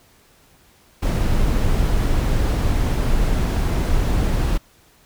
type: noise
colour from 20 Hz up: brown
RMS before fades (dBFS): -18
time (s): 1.02-4.58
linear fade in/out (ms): 10
effects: pink hiss -54 dBFS RMS until 5.05 s